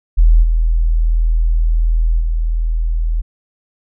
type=tone with level steps; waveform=sine; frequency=40.71 Hz; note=E1; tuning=21 cents flat; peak=-5 / -10 / -13 dBFS; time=0.17-3.22 s; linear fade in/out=20 ms; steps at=0.42 / 2.19 s; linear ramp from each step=20 ms; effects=none